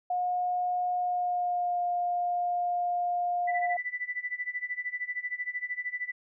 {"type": "tone with pitch glide", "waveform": "sine", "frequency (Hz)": [720, 707.2], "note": ["F#5", "F5"], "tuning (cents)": [-47, 22], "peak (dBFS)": -26, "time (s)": [0.1, 3.77], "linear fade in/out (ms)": 5, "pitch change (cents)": -31, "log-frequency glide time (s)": [0.93, 1.81]}
{"type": "tone with tremolo", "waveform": "sine", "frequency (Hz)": 1982, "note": "B6", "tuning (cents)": 6, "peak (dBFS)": -28, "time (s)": [3.47, 6.12], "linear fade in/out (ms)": 20, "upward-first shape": "sine", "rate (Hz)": 13, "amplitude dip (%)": 90}
{"effects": []}